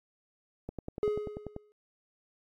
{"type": "click train", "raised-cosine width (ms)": 2, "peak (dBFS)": -24, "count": 10, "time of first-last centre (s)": [0.69, 1.564], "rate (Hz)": 10.3}
{"type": "tone with exponential decay", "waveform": "triangle", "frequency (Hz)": 420, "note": "G#4", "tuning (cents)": 19, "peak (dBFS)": -22, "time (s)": [1.03, 1.72], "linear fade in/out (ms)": 0, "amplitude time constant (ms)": 150}
{"effects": ["AAC 64 kbps"]}